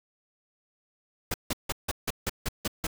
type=noise bursts; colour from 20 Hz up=pink; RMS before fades=-29 dBFS; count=9; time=1.31-2.869 s; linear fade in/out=5 ms; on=31 ms; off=160 ms; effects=none